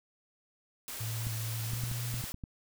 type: noise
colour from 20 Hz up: white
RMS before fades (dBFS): -41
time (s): 0.88-2.32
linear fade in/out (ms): 0
type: tone with pitch glide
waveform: sine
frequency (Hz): 112.9 to 119.61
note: A2 to A#2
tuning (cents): +45 to +45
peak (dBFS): -34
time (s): 1-2.22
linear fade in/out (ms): 10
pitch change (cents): +100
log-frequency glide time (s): 1.65-1.82
type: clicks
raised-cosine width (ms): 5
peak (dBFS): -27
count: 8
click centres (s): 1.269 / 1.735 / 1.837 / 1.915 / 2.141 / 2.24 / 2.344 / 2.438
effects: none